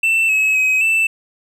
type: tone with pitch steps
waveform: triangle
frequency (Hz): 2671 / 2571 / 2535 / 2653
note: E7 / E7 / D#7 / E7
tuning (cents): +22 / -44 / +32 / +10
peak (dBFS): -11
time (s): 0.03-1.07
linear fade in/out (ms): 5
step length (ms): 260
effects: none